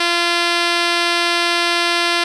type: tone with low-pass filter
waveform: 5% pulse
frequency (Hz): 344.3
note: F4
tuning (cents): -25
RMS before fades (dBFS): -17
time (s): 0-2.24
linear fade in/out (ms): 5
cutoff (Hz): 6500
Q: 1.2
effects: none